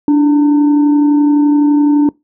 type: tone with frequency modulation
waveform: sine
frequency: 291.6 Hz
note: D4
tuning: 12 cents flat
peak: -6 dBFS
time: 0.08-2.09 s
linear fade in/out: 2 ms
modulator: 615 Hz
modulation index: 0.26
effects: noise-tail reverb RT60 0.2 s tail -23 dB re dry